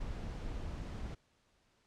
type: noise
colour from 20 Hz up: brown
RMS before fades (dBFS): -41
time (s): 0-1.15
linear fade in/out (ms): 10
effects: pink hiss -73 dBFS RMS until 1.86 s + low-pass 7000 Hz 12 dB/octave